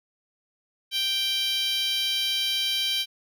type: tone with high-pass filter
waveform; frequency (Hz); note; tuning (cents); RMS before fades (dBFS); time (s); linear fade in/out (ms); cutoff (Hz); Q
10% pulse; 784; G5; 0; -26; 0.91-3.06; 50; 3200; 3.1
effects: none